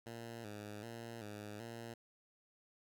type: tone with vibrato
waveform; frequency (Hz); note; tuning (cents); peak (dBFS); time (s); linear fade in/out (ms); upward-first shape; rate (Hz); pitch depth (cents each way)
10% pulse; 110.2; A2; +3; -38; 0.06-1.94; 5; square; 1.3; 91
effects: none